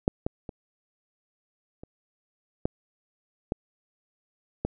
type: clicks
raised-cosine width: 2 ms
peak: -7 / -13 / -23 / -28 / -11 / -13 / -13 dBFS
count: 7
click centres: 0.079 / 0.265 / 0.492 / 1.835 / 2.655 / 3.521 / 4.65 s
effects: none